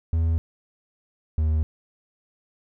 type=tone pair in turn; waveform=triangle; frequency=81.8 / 78.08 Hz; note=E2 / D#2; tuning=-13 / +7 cents; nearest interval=minor second; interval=80 cents; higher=first; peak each=-17 dBFS; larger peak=neither; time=0.13-0.38 / 1.38-1.63 s; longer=neither; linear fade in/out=0 ms; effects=none